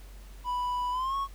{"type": "tone with pitch glide", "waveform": "triangle", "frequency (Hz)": [987.8, 1102.4], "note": ["B5", "C#6"], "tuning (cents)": [0, -10], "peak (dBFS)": -26, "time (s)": [0.44, 1.28], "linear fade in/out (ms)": 50, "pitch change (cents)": 190, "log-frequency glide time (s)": [0.91, 1.16], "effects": ["added 47 Hz sine -44 dBFS peak until 1.34 s", "pink hiss -56 dBFS RMS until 1.34 s"]}